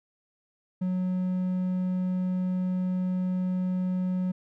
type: tone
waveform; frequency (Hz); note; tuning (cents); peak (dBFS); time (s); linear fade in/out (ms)
triangle; 183.5; F#3; -14; -23; 0.81-4.32; 10
effects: none